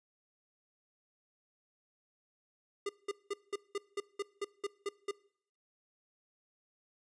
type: tone bursts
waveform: square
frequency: 403.9 Hz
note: G#4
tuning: 48 cents flat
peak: -34 dBFS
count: 11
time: 2.86-5.112 s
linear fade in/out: 5 ms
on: 32 ms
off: 190 ms
effects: noise-tail reverb RT60 0.6 s tail -22 dB re dry + resampled to 22050 Hz